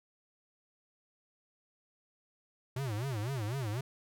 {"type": "tone with vibrato", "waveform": "square", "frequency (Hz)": 119.7, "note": "A#2", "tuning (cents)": 46, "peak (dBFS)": -34, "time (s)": [2.76, 3.81], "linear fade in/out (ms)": 5, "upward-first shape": "sine", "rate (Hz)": 4, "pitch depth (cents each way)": 270, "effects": []}